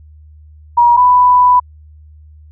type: tone pair in turn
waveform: sine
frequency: 955 / 992 Hz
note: A#5 / B5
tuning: +42 / +7 cents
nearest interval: minor second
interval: 65 cents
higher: second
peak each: -5 dBFS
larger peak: neither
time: 0.77-0.97 / 0.97-1.6 s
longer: second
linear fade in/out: 10 ms
effects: added 76 Hz sine -37 dBFS peak until 2.51 s